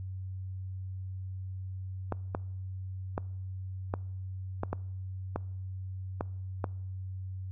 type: clicks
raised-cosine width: 1 ms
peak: -17 dBFS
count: 9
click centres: 2.123 / 2.349 / 3.179 / 3.939 / 4.634 / 4.73 / 5.36 / 6.209 / 6.642 s
effects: noise-tail reverb RT60 0.8 s tail -24 dB re dry + added 94 Hz sine -36 dBFS peak until 7.51 s